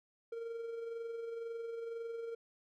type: tone with amplitude modulation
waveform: triangle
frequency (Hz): 461.3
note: A#4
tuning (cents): -18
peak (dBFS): -36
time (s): 0.32-2.35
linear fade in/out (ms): 5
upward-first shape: sine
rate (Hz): 22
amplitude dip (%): 40
effects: none